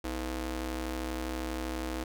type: ring-modulated tone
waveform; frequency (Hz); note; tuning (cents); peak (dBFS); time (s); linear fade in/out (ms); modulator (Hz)
sawtooth; 189.5; F#3; +42; -26; 0.04-2.04; 5; 131
effects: none